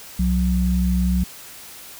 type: tone pair together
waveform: sine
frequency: 64.1 / 181.3 Hz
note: C2 / F#3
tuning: -35 / -35 cents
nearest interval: octave + tritone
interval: 1800 cents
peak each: -19 dBFS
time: 0.19-1.24 s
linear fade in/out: 5 ms
effects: white hiss -40 dBFS RMS until 1.99 s